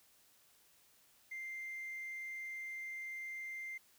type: tone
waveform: triangle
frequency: 2093 Hz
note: C7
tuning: in tune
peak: -39 dBFS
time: 1.31-3.78 s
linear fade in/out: 10 ms
effects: tanh soft clip ceiling -38 dBFS + white hiss -68 dBFS RMS until 3.98 s